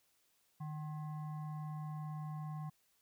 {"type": "tone with frequency modulation", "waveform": "sine", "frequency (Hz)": 153, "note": "D#3", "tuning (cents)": -29, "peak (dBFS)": -40, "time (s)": [0.6, 2.7], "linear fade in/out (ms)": 10, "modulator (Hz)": 915, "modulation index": 0.44, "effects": ["white hiss -75 dBFS RMS until 3.01 s"]}